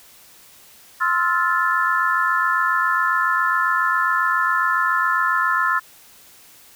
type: chord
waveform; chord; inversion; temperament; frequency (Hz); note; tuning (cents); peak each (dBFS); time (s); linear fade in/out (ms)
sine; F major seventh; second; just; 1047.7 / 1309.6 / 1396.9 / 1746.1; C6 / E6 / F6 / A6; +2 / -12 / 0 / -14; -22; 1-5.8; 20
effects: white hiss -48 dBFS RMS until 6.75 s